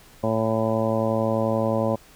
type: harmonic tone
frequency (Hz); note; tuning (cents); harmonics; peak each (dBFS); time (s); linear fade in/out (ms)
111.3; A2; +20; 1 / 2 / 3 / 4 / 5 / 6 / 7 / 8 / 9; -28 / -26 / -31 / -31 / -24 / -31 / -34 / -36 / -33; 0.23-1.96; 10
effects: pink hiss -51 dBFS RMS until 2.15 s